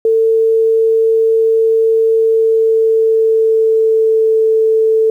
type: tone with pitch glide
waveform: sine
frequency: 448.1 to 442.4 Hz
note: A4 to A4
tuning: +32 to +9 cents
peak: -8 dBFS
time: 0.05-5.1 s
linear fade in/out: 2 ms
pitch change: -23 cents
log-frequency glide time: 2.12-4.41 s
effects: 8-bit